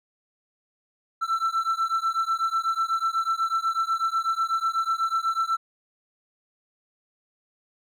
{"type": "beating tone pair", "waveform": "triangle", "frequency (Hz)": [1332, 1340.1], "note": ["E6", "E6"], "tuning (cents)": [18, 28], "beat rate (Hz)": 8.1, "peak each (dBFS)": -24, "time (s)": [1.21, 5.57], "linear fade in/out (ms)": 20, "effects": []}